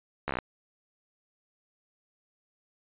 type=slowing click train; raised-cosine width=0.5 ms; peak=-15 dBFS; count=8; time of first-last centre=0.28-0.387 s; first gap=14 ms; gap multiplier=1.03; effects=resampled to 8000 Hz